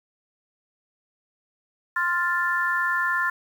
sine chord, F major, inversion second, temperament equal, 1046.5 / 1396.9 / 1760 Hz, C6 / F6 / A6, 0 / 0 / 0 cents, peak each -27 / -26 / -24 dBFS, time 1.96-3.3 s, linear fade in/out 5 ms, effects 8-bit

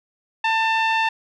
sawtooth tone with low-pass filter, 893 Hz, A5, 25 cents sharp, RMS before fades -20 dBFS, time 0.44-1.09 s, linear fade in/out 5 ms, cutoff 2900 Hz, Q 1.9, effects none

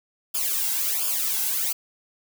blue noise with flanger, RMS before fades -25 dBFS, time 0.34-1.73 s, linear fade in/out 10 ms, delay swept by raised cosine 0.5 to 1.7 ms, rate 1.4 Hz, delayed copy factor -1, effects none

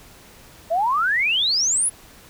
sine exponential sweep, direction up, 630 to 10900 Hz, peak -17 dBFS, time 0.7-1.9 s, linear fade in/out 20 ms, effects pink hiss -47 dBFS RMS until 2.29 s

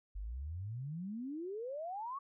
sine exponential sweep, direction up, 45.71 to 1144 Hz, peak -39 dBFS, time 0.15-2.19 s, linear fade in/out 10 ms, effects none

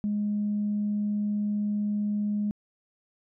sine tone, 207.7 Hz, G#3, in tune, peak -24 dBFS, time 0.04-2.51 s, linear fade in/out 0 ms, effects tanh soft clip ceiling -20 dBFS

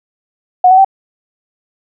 sine tone with pitch steps, 731 / 752.4 / 774.5 Hz, F#5 / F#5 / G5, -21 / +29 / -21 cents, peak -3 dBFS, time 0.64-0.847 s, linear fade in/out 5 ms, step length 69 ms, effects none

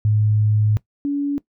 sine tone pair in turn, 106.4 / 284.7 Hz, G#2 / C#4, +42 / +46 cents, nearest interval octave + perfect fourth, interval 1704 cents, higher second, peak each -14 / -18 dBFS, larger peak first, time 0.05-0.77 / 1.05-1.38 s, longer first, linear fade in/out 0 ms, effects noise-tail reverb RT60 0.1 s tail -19 dB re dry

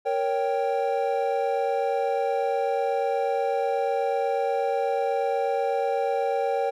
triangle chord, G diminished, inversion first, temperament equal, 466.2 / 554.4 / 784 Hz, Bb4 / Db5 / G5, 0 / 0 / 0 cents, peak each -25 dBFS, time 0.05-6.71 s, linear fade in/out 20 ms, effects none

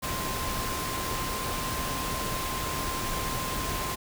sine tone in noise, 1046.5 Hz, C6, in tune, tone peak -35 dBFS, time 0.02-3.96 s, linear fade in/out 20 ms, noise pink, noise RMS -32 dBFS, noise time 0.02-3.96 s, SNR -6 dB, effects none

